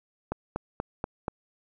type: click train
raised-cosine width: 1 ms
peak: -15 dBFS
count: 5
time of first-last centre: 0.32-1.282 s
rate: 4.16 Hz
effects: none